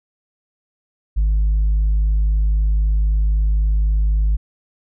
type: tone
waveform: sine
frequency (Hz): 51.91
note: G#1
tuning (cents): 0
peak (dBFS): -11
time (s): 1.16-4.37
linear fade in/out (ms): 20
effects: tanh soft clip ceiling -12 dBFS